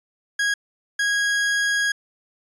40% pulse tone bursts at uneven times, 1647 Hz, G#6, 15 cents flat, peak -18 dBFS, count 2, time 0.39-0.54 / 0.99-1.92 s, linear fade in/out 5 ms, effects resampled to 22050 Hz

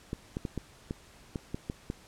clicks, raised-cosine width 3 ms, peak -20 dBFS, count 9, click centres 0.131 / 0.369 / 0.452 / 0.577 / 0.909 / 1.358 / 1.545 / 1.699 / 1.901 s, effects pink hiss -56 dBFS RMS until 2.07 s + low-pass 10000 Hz 12 dB/octave

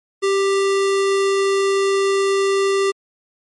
sine tone with sample-and-hold, 392 Hz, G4, in tune, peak -14 dBFS, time 0.22-2.92 s, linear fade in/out 20 ms, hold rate 1575 Hz, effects low-pass 9000 Hz 12 dB/octave + MP3 48 kbps

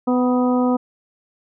harmonic tone with a mistuned harmonic, 250 Hz, B3, 21 cents sharp, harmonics 1 / 2 / 3 / 4 / 5, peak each -16 / -22 / -26 / -28 / -30 dBFS, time 0.07-0.77 s, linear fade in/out 10 ms, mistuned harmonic 4, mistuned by -29 cents, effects none

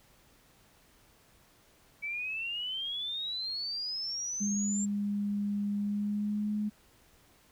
sine exponential sweep, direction up, 2281 to 7459 Hz, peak -33 dBFS, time 2.02-4.86 s, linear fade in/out 20 ms
sine tone with pitch glide, 204 to 210.2 Hz, G#3 to G#3, -31 to +21 cents, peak -29 dBFS, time 4.4-6.7 s, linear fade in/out 20 ms, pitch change +52 cents, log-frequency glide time 5.76-6.54 s
effects pink hiss -63 dBFS RMS until 7.51 s

